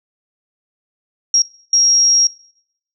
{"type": "tone bursts at uneven times", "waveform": "sine", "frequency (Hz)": 5610, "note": "F8", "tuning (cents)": 7, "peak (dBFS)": -9, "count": 2, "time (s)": [[1.34, 1.42], [1.73, 2.27]], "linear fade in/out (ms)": 2, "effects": ["noise-tail reverb RT60 0.7 s tail -21 dB re dry"]}